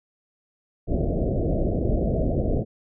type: low-pass noise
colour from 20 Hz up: pink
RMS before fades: -23 dBFS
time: 0.87-2.65 s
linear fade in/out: 50 ms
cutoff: 680 Hz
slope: 96 dB/octave
effects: none